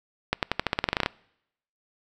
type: accelerating click train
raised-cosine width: 0.3 ms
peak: -6 dBFS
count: 14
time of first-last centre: 0.33-1.061 s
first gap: 98 ms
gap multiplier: 0.9
effects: noise-tail reverb RT60 0.8 s tail -25 dB re dry